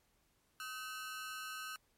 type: ring-modulated tone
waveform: sawtooth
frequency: 1400 Hz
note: F6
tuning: 4 cents sharp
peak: -36 dBFS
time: 0.6-1.76 s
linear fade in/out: 0 ms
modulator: 129 Hz
effects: pink hiss -75 dBFS RMS until 1.97 s + MP3 64 kbps